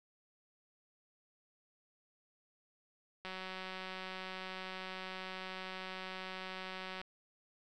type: click train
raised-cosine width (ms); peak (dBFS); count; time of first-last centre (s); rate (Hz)
0.3; -28; 705; 3.25-7.015; 187
effects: none